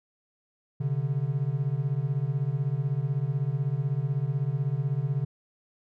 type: beating tone pair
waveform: triangle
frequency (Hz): 130.81 / 146.81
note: C3 / D3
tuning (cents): 0 / 0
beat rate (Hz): 16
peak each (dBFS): -26 / -26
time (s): 0.8-5.25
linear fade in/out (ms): 10
effects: none